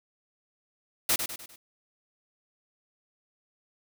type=noise with echo; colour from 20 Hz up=white; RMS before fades=-24 dBFS; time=1.09-1.16 s; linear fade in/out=5 ms; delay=100 ms; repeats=4; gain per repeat=-7 dB; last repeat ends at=1.56 s; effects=none